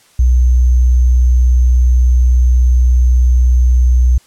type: tone with sample-and-hold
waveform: sine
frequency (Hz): 61.74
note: B1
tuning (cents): 0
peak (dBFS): -6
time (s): 0.19-4.18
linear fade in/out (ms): 5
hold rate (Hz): 6300
effects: white hiss -49 dBFS RMS until 4.26 s + low-pass 10000 Hz 12 dB/octave